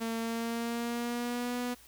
sawtooth tone with pitch glide, 227.5 to 245.2 Hz, A#3 to B3, -42 to -12 cents, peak -28 dBFS, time 0-1.75 s, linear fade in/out 20 ms, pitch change +130 cents, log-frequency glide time 0.18-1.58 s, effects added 60 Hz sine -63 dBFS peak until 1.87 s + white hiss -57 dBFS RMS until 1.87 s

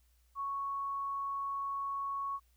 sine tone, 1108.7 Hz, C#6, in tune, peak -34 dBFS, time 0.35-2.4 s, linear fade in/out 50 ms, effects added 60 Hz sine -66 dBFS peak until 2.56 s + white hiss -75 dBFS RMS until 2.56 s

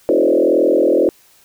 sine tone with frequency modulation, 440 Hz, A4, in tune, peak -10 dBFS, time 0.09-1.09 s, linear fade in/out 0 ms, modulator 41.8 Hz, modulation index 3.3, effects white hiss -51 dBFS RMS until 1.44 s

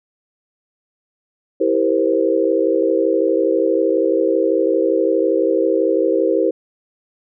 sine chord, C dominant seventh, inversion first, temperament just, 327 / 392.4 / 470.9 / 523.3 Hz, E4 / G4 / Bb4 / C5, -14 / +2 / +18 / 0 cents, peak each -19 dBFS, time 1.6-6.51 s, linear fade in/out 10 ms, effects none

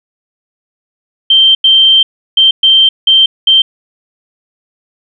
sine tone bursts at uneven times, 3136 Hz, G7, in tune, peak -3 dBFS, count 6, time 1.3-1.55 / 1.64-2.03 / 2.37-2.51 / 2.63-2.89 / 3.07-3.26 / 3.47-3.62 s, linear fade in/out 5 ms, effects none

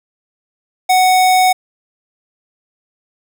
square tone, 742 Hz, F#5, 5 cents sharp, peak -9 dBFS, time 0.89-1.53 s, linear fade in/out 10 ms, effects none

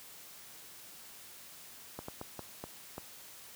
slowing click train, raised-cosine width 1 ms, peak -26 dBFS, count 6, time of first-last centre 1.99-2.981 s, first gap 94 ms, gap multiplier 1.38, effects white hiss -52 dBFS RMS until 3.55 s + high-pass 60 Hz 12 dB/octave

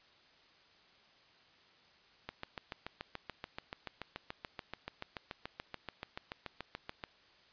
click train, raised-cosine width 0.3 ms, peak -24 dBFS, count 34, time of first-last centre 2.29-7.038 s, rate 6.95 Hz, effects white hiss -64 dBFS RMS until 7.52 s + resampled to 11025 Hz

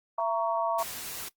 sine chord, A# diminished, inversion second, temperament just, 671.3 / 932.3 / 1118.8 Hz, E5 / A#5 / C#6, +31 / 0 / +16 cents, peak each -29 / -30 / -31 dBFS, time 0.18-0.83 s, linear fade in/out 5 ms
white noise, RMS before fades -38 dBFS, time 0.78-1.29 s, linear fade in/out 10 ms
effects noise-tail reverb RT60 0.1 s tail -19 dB re dry + Opus 32 kbps

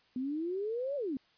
sine exponential two-way sweep, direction up then down, 246.9 to 587 to 246.9 Hz, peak -32 dBFS, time 0.16-1.17 s, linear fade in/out 2 ms, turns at 0.96 s, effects white hiss -67 dBFS RMS until 1.37 s + resampled to 11025 Hz

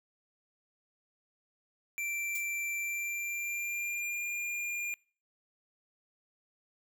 square tone with pitch glide, 2349 to 2407 Hz, D7 to D7, 0 to +42 cents, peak -34 dBFS, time 1.98-4.94 s, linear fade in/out 0 ms, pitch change +42 cents, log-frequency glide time 2.78-4.23 s
violet noise with exponential decay, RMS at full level -37 dBFS, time 2.35-2.51 s, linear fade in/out 1 ms, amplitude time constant 34 ms
effects noise-tail reverb RT60 0.4 s tail -25 dB re dry

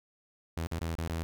sawtooth tone with dropouts, 82.41 Hz, E2, in tune, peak -28 dBFS, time 0.57-1.23 s, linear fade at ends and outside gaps 0 ms, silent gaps 0.67-0.714 / 0.791-0.812 / 0.952-0.984 / 1.077-1.097 s, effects none

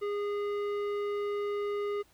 sine tone with tanh clipping, 410 Hz, G#4, 22 cents flat, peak -32 dBFS, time 0.01-2.03 s, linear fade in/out 20 ms, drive 13 dB, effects pink hiss -64 dBFS RMS until 2.13 s

